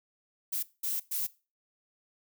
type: noise bursts at uneven times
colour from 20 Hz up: violet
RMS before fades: -32 dBFS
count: 3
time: 0.52-0.63 / 0.83-1 / 1.11-1.27 s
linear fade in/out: 10 ms
effects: noise-tail reverb RT60 0.3 s tail -19 dB re dry